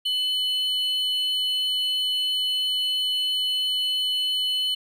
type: tone pair together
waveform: triangle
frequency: 2999 / 4241 Hz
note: F#7 / C8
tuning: +23 / +23 cents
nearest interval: tritone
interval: 600 cents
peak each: -21 / -30 dBFS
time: 0.05-4.75 s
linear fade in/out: 10 ms
effects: none

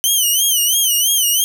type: tone with vibrato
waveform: 10% pulse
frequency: 3049 Hz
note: G7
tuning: 49 cents flat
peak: -5 dBFS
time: 0.04-1.44 s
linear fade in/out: 0 ms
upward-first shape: sine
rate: 3 Hz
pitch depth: 120 cents each way
effects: none

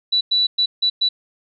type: tone bursts at uneven times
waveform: sine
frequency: 3951 Hz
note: B7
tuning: in tune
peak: -14 dBFS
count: 5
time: 0.12-0.21 / 0.31-0.47 / 0.58-0.66 / 0.82-0.9 / 1.01-1.09 s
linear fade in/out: 10 ms
effects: none

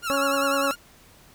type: tone with vibrato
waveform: sawtooth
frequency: 1361 Hz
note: F6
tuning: 45 cents flat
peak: -22 dBFS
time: 0.02-0.76 s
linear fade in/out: 50 ms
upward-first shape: sine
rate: 10 Hz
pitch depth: 85 cents each way
type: harmonic tone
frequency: 277.2 Hz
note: C#4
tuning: in tune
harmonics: 1 / 2 / 3 / 4 / 5 / 6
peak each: -29 / -25 / -35 / -28 / -32 / -38 dBFS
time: 0.1-0.71 s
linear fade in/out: 0 ms
effects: pink hiss -53 dBFS RMS until 1.34 s

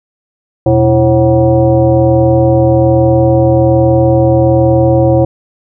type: tone with frequency modulation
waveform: sine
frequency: 332.6 Hz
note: E4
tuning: 16 cents sharp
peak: -5 dBFS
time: 0.66-5.25 s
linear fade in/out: 5 ms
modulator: 208 Hz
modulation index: 1.5
effects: none

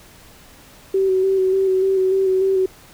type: tone with vibrato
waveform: sine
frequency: 380.6 Hz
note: F#4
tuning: 49 cents sharp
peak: -14 dBFS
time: 0.94-2.66 s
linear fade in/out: 5 ms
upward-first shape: square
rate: 3.4 Hz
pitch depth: 21 cents each way
effects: pink hiss -46 dBFS RMS until 2.93 s

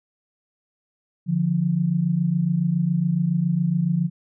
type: tone pair together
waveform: sine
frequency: 147.42 / 174.61 Hz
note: D3 / F3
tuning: +7 / 0 cents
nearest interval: minor third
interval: 293 cents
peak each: -23 / -20 dBFS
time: 1.26-4.1 s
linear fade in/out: 50 ms
effects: none

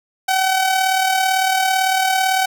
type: tone with amplitude modulation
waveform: sawtooth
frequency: 759 Hz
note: F#5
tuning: 44 cents sharp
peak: -9 dBFS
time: 0.28-2.46 s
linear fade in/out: 10 ms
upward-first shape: sine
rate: 37.9 Hz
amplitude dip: 45%
effects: none

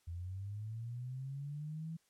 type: linear sweep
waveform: sine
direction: up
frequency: 82.9 to 164.81 Hz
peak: -40 dBFS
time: 0.07-1.97 s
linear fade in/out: 10 ms
effects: white hiss -75 dBFS RMS until 2.09 s + low-pass 11000 Hz 12 dB/octave

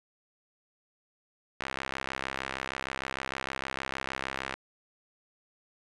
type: tone with band-pass filter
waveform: sawtooth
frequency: 66.5 Hz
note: C2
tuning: 29 cents sharp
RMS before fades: -37 dBFS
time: 1.6-4.55 s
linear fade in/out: 5 ms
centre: 1900 Hz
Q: 1.1
effects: resampled to 24000 Hz + 9-bit

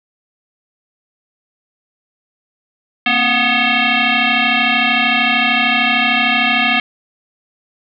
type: tone with frequency modulation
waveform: sine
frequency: 261.6 Hz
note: C4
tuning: in tune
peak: -11 dBFS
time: 3.06-6.8 s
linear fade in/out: 2 ms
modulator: 490 Hz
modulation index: 6.2
effects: none

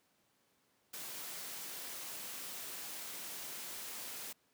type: noise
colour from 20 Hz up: white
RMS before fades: -45 dBFS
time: 0.93-4.33 s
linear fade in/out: 10 ms
effects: pink hiss -74 dBFS RMS until 4.53 s + high-pass 150 Hz 12 dB/octave

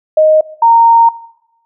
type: tone pair in turn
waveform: sine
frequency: 622.3 / 923.8 Hz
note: D#5 / A#5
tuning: 0 / -16 cents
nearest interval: perfect fifth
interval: 684 cents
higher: second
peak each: -4 dBFS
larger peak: neither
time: 0.17-0.41 / 0.62-1.09 s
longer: second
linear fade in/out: 5 ms
effects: noise-tail reverb RT60 0.9 s tail -20 dB re dry

